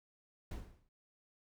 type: noise with exponential decay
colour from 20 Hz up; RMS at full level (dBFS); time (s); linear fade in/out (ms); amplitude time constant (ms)
brown; -38; 0.51-0.89; 5; 81
effects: none